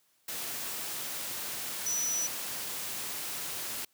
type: tone in noise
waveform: sine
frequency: 5920 Hz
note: F#8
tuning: in tune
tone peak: -29 dBFS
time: 1.86-2.27 s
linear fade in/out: 5 ms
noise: white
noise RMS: -37 dBFS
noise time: 0.28-3.85 s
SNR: +5 dB
effects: white hiss -70 dBFS RMS until 3.93 s + high-pass 100 Hz 12 dB/octave